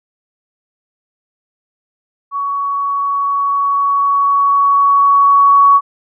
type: tone with level ramp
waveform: sine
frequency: 1122 Hz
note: C#6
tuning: 21 cents sharp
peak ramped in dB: -16 to -4 dBFS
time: 2.31-5.81 s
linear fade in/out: 50 ms
effects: none